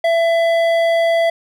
sine tone with hard clipping, 668 Hz, E5, 23 cents sharp, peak -14 dBFS, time 0.04-1.3 s, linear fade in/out 5 ms, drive 10 dB, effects none

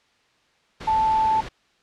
sine tone in noise, 878 Hz, A5, 4 cents flat, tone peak -17 dBFS, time 0.87-1.41 s, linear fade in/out 10 ms, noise pink, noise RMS -35 dBFS, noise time 0.8-1.49 s, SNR +15 dB, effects white hiss -62 dBFS RMS until 1.82 s + low-pass 4000 Hz 12 dB/octave

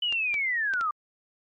sine linear sweep, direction down, 3000 to 1174.7 Hz, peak -24 dBFS, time 0.02-0.91 s, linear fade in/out 5 ms
clicks, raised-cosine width 0.2 ms, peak -20 dBFS, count 4, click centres 0.125 / 0.342 / 0.737 / 0.811 s
effects MP3 48 kbps

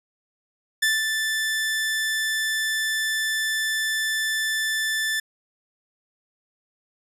sawtooth tone with ADSR envelope, 1760 Hz, A6, in tune, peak -14 dBFS, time 0.82-5.2 s, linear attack 9 ms, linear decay 190 ms, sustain -5 dB, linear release 5 ms, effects resampled to 32000 Hz

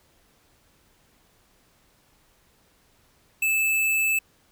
square tone, 2624 Hz, E7, 9 cents flat, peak -21 dBFS, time 3.42-4.19 s, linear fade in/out 5 ms, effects pink hiss -62 dBFS RMS until 4.51 s

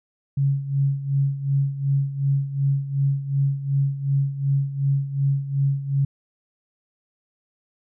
sine tone with tremolo, 138.59 Hz, C#3, in tune, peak -16 dBFS, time 0.37-6.05 s, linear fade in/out 5 ms, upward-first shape sine, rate 2.7 Hz, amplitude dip 75%, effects none

